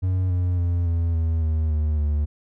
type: tone with pitch steps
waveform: triangle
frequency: 92.5 / 89.61 / 86.81 / 84.09 / 81.46 / 78.91 / 76.45 / 74.06 Hz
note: F#2 / F2 / F2 / E2 / E2 / D#2 / D#2 / D2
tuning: 0 / +45 / -10 / +35 / -20 / +25 / -30 / +15 cents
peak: -17 dBFS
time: 0.02-2.26 s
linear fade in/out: 20 ms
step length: 280 ms
effects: none